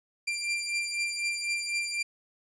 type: beating tone pair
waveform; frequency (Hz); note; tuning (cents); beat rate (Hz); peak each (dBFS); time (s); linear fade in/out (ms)
sawtooth; 2372 / 2376; D7 / D7; +17 / +20; 4; -27 / -31; 0.27-2.03; 10
effects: resampled to 22050 Hz